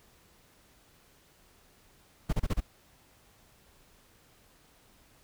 brown noise bursts, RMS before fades -27 dBFS, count 5, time 2.29-2.606 s, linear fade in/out 10 ms, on 40 ms, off 29 ms, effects pink hiss -62 dBFS RMS until 5.23 s

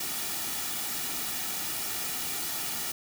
white noise with comb filter, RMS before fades -33 dBFS, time 0-2.92 s, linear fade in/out 5 ms, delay 1.9 ms, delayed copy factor -0.55, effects none

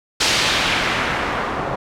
white noise with low-pass filter sweep, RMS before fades -20 dBFS, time 0.2-1.76 s, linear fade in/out 10 ms, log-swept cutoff 5000 to 880 Hz, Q 1.1, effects none

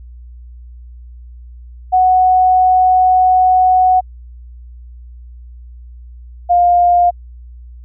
sine tone pair in turn, 740 / 705 Hz, F#5 / F5, 0 / +16 cents, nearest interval minor second, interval 84 cents, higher first, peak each -7 dBFS, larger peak neither, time 1.92-4.01 / 6.49-7.11 s, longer first, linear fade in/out 20 ms, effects added 60 Hz sine -32 dBFS peak until 7.84 s

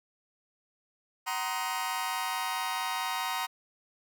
sawtooth chord, C half-diminished seventh, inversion second, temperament just, 753.5 / 941.9 / 1046.5 / 1255.8 Hz, Gb5 / Bb5 / C6 / Eb6, +31 / +18 / 0 / +16 cents, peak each -33 / -30 / -34 / -34 dBFS, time 1.26-3.47 s, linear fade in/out 20 ms, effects none

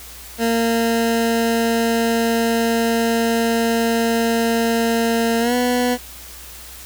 20% pulse tone with pitch glide, 230 to 246.5 Hz, A#3 to B3, -23 to -3 cents, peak -11 dBFS, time 0.38-5.98 s, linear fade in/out 50 ms, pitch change +120 cents, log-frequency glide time 5.4-5.54 s, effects added 60 Hz sine -42 dBFS peak until 6.85 s + white hiss -38 dBFS RMS until 6.85 s

